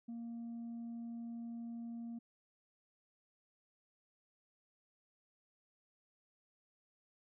sine tone, 233.1 Hz, A#3, in tune, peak -40 dBFS, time 0.08-2.19 s, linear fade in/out 10 ms, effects tanh soft clip ceiling -41 dBFS

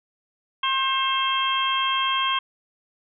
harmonic tone with a mistuned harmonic, 534 Hz, C5, 35 cents sharp, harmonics 2 / 3 / 4 / 5 / 6, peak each -23 / -32 / -33 / -30 / -25 dBFS, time 0.63-2.39 s, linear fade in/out 5 ms, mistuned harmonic 3, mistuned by -27 cents, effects none

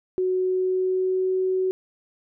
sine tone with pitch glide, 370 to 374.1 Hz, F#4 to F#4, 0 to +19 cents, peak -20 dBFS, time 0.18-1.71 s, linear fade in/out 0 ms, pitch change +19 cents, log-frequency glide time 0.32-1.33 s, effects none

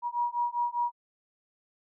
sine beating tone pair, 956 / 961 Hz, A#5 / B5, +43 / -48 cents, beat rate 5 Hz, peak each -30 dBFS, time 0.02-0.92 s, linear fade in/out 50 ms, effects none

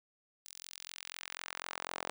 sawtooth tone with high-pass filter sweep, 44.05 Hz, F1, 16 cents sharp, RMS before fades -45 dBFS, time 0.45-2.1 s, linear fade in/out 0 ms, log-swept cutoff 6100 to 640 Hz, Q 1, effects none

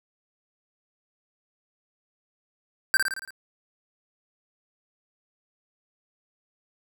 square tone with echo, 1568 Hz, G6, in tune, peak -17 dBFS, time 2.94-2.97 s, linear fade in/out 0 ms, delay 56 ms, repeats 6, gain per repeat -4 dB, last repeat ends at 3.306 s, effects none

